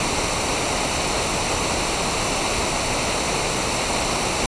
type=noise with comb filter; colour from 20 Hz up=pink; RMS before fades=-22 dBFS; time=0-4.46 s; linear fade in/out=2 ms; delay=0.6 ms; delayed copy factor=-0.5; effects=resampled to 22050 Hz